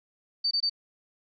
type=tone bursts; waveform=sine; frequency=4591 Hz; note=D8; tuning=40 cents flat; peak=-23 dBFS; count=3; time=0.44-0.697 s; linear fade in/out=10 ms; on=71 ms; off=22 ms; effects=none